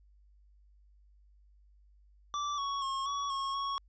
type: tone with pitch steps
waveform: square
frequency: 1165 / 1115 / 1080 / 1127 / 1091 / 1108 Hz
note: D6 / C#6 / C#6 / C#6 / C#6 / C#6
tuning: -14 / +10 / -45 / +28 / -28 / -1 cents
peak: -33 dBFS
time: 2.34-3.78 s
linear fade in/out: 0 ms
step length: 240 ms
effects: added 50 Hz sine -59 dBFS peak until 3.88 s + resampled to 16000 Hz